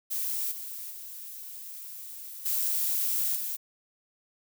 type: noise with level steps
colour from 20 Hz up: violet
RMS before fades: -31 / -39 / -42 / -28 / -33 dBFS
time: 0.1-3.57 s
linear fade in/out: 20 ms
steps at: 0.51 / 0.9 / 2.45 / 3.35 s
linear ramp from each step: 10 ms
effects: none